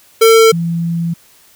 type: tone pair in turn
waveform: square / sine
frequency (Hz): 449.5 / 168.37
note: A4 / E3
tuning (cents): +37 / +37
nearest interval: octave + perfect fourth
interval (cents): 1700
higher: first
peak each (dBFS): -5 / -14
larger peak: first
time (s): 0.21-0.52 / 0.52-1.14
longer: second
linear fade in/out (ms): 10
effects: white hiss -47 dBFS RMS until 1.55 s